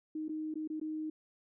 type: tone with dropouts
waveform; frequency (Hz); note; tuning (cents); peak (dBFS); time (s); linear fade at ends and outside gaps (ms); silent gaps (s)
sine; 311.1; D#4; 0; -35; 0.15-1.1; 5; 0.283-0.292 / 0.541-0.555 / 0.676-0.7 / 0.799-0.813
effects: none